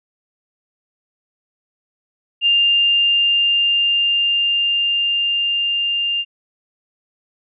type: tone with level ramp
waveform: sine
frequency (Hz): 2800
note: F7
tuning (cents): +4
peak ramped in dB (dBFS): -11 to -17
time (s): 2.41-6.25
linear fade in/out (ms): 50
effects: none